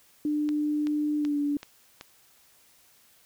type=tone with pitch glide; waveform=sine; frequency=298.5 to 289.2 Hz; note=D4 to D4; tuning=+28 to -27 cents; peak=-24 dBFS; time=0.25-1.57 s; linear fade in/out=2 ms; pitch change=-55 cents; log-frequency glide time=1.17-1.38 s
type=click train; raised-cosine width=0.2 ms; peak=-23 dBFS; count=5; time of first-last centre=0.49-2.011 s; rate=2.63 Hz
effects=white hiss -60 dBFS RMS until 3.25 s